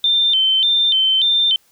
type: tone with vibrato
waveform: sine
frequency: 3328 Hz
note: G#7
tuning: 3 cents sharp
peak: -12 dBFS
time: 0.04-1.56 s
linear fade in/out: 2 ms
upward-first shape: square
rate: 1.7 Hz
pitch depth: 130 cents each way
effects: white hiss -57 dBFS RMS until 1.71 s